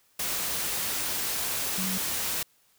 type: tone in noise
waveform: sine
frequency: 187.9 Hz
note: F#3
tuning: 27 cents sharp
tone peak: -31 dBFS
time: 1.78-1.98 s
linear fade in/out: 5 ms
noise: white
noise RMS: -30 dBFS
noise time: 0.19-2.43 s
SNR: -4 dB
effects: white hiss -65 dBFS RMS until 2.78 s